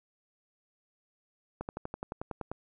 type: slowing click train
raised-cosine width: 1 ms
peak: -22 dBFS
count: 11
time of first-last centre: 1.61-2.516 s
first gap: 79 ms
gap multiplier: 1.03
effects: none